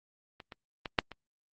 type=clicks; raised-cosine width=0.3 ms; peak=-29 / -27 / -20 / -7 / -27 dBFS; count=5; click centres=0.402 / 0.522 / 0.858 / 0.988 / 1.117 s; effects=Opus 32 kbps